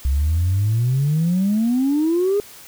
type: exponential sweep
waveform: sine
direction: up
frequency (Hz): 64.7 to 417.3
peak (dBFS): -14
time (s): 0.05-2.4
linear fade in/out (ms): 0
effects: tanh soft clip ceiling -12 dBFS + white hiss -42 dBFS RMS until 2.67 s